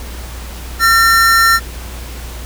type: tone pair together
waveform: square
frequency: 1363 / 1813.9 Hz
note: F6 / A#6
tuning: -43 / -48 cents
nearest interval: perfect fourth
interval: 495 cents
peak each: -11 dBFS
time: 0.79-1.6 s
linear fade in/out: 50 ms
effects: added 60 Hz sine -26 dBFS peak until 2.45 s + pink hiss -32 dBFS RMS until 2.45 s